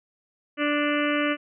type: harmonic tone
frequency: 293.8 Hz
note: D4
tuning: 1 cent sharp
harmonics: 1 / 2 / 4 / 5 / 6 / 7 / 8 / 9 / 10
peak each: -25 / -28 / -31 / -32 / -33 / -33 / -34 / -35 / -35 dBFS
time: 0.57-1.37 s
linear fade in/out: 50 ms
effects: none